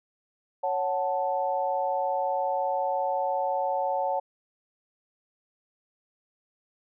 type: chord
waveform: sine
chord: F# minor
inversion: second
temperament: equal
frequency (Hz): 554.4 / 740 / 880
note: C#5 / F#5 / A5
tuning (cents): 0 / 0 / 0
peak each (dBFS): -29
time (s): 0.63-4.2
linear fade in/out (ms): 10
effects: none